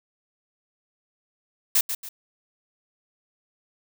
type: noise with echo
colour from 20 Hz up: blue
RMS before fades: -19 dBFS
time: 1.75-1.81 s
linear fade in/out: 5 ms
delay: 140 ms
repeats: 2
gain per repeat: -9 dB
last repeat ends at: 2.09 s
effects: none